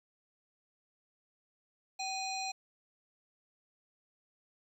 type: harmonic tone with a mistuned harmonic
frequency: 826 Hz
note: G#5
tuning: 10 cents flat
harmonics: 1 / 3 / 5 / 7 / 9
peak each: -38 / -42 / -41 / -46 / -47 dBFS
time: 1.99-2.52 s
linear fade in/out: 10 ms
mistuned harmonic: 1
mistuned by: -130 cents
effects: 11-bit